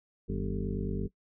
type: harmonic tone with a mistuned harmonic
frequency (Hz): 49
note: G1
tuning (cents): 0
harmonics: 1 / 2 / 3 / 4 / 5 / 6 / 8 / 9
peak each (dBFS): -35 / -38 / -39 / -37 / -41 / -43 / -40 / -42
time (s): 0.28-1.08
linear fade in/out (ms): 20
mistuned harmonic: 3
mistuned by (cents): +110
effects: noise-tail reverb RT60 0.1 s tail -19 dB re dry